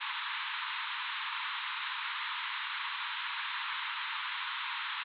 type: band-pass noise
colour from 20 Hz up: pink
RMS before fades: -37 dBFS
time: 0-5.04 s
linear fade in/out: 20 ms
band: 910 to 3900 Hz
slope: 96 dB/octave
effects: MP3 96 kbps